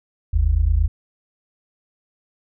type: tone pair together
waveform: sine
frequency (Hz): 48.87 / 77.78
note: G1 / D#2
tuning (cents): -5 / 0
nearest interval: minor sixth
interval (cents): 805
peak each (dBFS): -17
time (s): 0.33-0.88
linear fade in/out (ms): 10
effects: none